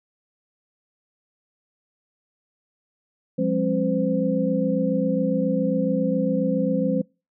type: tone cluster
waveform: sine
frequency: 176.2 / 203.5 / 267.7 / 513 Hz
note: F3 / G#3 / C4 / C5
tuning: +16 / -35 / +40 / -34 cents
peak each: -25 dBFS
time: 3.38-7.02 s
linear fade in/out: 10 ms
effects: noise-tail reverb RT60 0.3 s tail -26 dB re dry